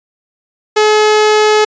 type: tone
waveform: sawtooth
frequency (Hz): 426.6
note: G#4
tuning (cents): +46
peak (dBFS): -3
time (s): 0.76-1.65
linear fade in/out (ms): 10
effects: resampled to 16000 Hz